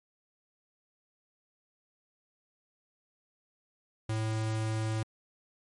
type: tone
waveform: square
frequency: 110 Hz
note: A2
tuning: in tune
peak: -30 dBFS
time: 4.09-5.03 s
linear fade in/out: 5 ms
effects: MP3 48 kbps